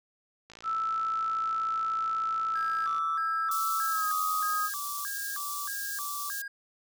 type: click train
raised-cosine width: 0.2 ms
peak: -30 dBFS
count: 141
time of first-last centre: 0.5-2.982 s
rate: 56.4 Hz
type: tone with pitch glide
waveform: sine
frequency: 1318.5 to 1251 Hz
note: E6 to D#6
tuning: 0 to +9 cents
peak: -27 dBFS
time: 0.63-4.7 s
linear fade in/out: 50 ms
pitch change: -91 cents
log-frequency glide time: 3.89-4.08 s
type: tone with vibrato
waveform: triangle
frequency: 1374 Hz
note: F6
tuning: 29 cents flat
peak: -34 dBFS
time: 2.55-6.48 s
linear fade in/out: 5 ms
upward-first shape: square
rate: 1.6 Hz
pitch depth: 290 cents each way
type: high-pass noise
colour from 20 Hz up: white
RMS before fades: -37 dBFS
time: 3.51-6.42 s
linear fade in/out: 5 ms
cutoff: 4300 Hz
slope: 24 dB/octave
effects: none